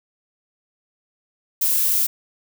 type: noise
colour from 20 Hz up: violet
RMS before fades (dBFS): -19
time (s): 1.61-2.07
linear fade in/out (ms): 10
effects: none